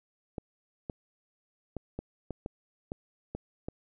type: clicks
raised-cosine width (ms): 2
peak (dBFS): -22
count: 9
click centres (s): 0.382 / 0.898 / 1.767 / 1.99 / 2.307 / 2.461 / 2.919 / 3.35 / 3.685
effects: none